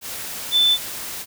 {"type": "tone in noise", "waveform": "sine", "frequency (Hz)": 3520, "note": "A7", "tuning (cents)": 0, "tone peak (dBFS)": -13, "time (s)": [0.51, 0.78], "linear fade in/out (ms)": 50, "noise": "white", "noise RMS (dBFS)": -31, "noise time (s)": [0.01, 1.26], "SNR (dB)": 15, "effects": []}